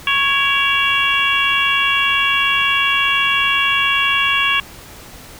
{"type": "harmonic tone with a mistuned harmonic", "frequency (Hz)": 554, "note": "C#5", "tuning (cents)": -1, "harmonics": [2, 3, 4, 5, 6], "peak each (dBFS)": [-20, -21, -21, -17, -21], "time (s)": [0.07, 4.6], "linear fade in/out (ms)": 2, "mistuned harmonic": 4, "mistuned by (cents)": 59, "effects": ["pink hiss -38 dBFS RMS until 5.39 s"]}